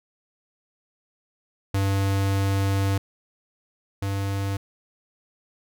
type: tone pair in turn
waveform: square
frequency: 98 / 98.57 Hz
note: G2 / G2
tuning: 0 / +10 cents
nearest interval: unison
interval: 10 cents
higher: second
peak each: -21 / -25 dBFS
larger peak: first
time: 1.74-2.98 / 4.02-4.57 s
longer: first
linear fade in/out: 5 ms
effects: none